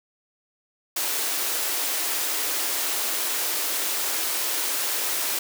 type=high-pass noise; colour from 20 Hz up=white; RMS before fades=-26 dBFS; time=0.96-5.39 s; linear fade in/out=5 ms; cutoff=280 Hz; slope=48 dB/octave; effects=none